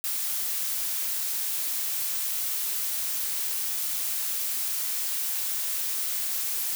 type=noise; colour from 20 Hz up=blue; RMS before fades=-29 dBFS; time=0.04-6.75 s; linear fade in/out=0 ms; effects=none